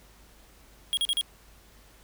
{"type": "tone bursts", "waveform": "square", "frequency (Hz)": 3286, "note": "G#7", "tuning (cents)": -19, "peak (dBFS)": -24, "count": 4, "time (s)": [0.93, 1.211], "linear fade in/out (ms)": 0, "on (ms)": 41, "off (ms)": 39, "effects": ["added 50 Hz sine -56 dBFS peak until 2.03 s", "pink hiss -57 dBFS RMS until 2.03 s"]}